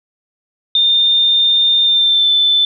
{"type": "tone with pitch glide", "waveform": "sine", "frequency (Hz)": [3618, 3525], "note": ["A7", "A7"], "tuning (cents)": [48, 2], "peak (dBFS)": -9, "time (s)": [0.75, 2.65], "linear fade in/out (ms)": 2, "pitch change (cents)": -46, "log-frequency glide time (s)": [1.84, 2.31], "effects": []}